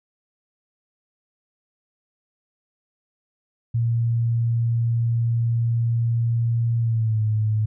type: tone with pitch glide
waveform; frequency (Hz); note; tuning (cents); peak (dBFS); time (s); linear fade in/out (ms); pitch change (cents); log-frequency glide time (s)
sine; 116.54 to 108.11; A#2 to A2; 0 to -30; -18; 3.74-7.66; 10; -130; 6.79-7.22
effects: none